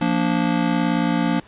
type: chord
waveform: square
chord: Bb major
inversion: second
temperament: just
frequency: 174.81 / 233.1 / 291.4 Hz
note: F3 / Bb3 / D4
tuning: +2 / 0 / -13 cents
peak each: -23 dBFS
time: 0.01-1.4 s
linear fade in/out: 5 ms
effects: pink hiss -48 dBFS RMS until 1.47 s + resampled to 8000 Hz